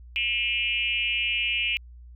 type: tone with frequency modulation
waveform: sine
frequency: 2637 Hz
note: E7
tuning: in tune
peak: -23 dBFS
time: 0.16-1.77 s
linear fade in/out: 0 ms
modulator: 234 Hz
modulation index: 1.4
effects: added 60 Hz sine -43 dBFS peak until 2.15 s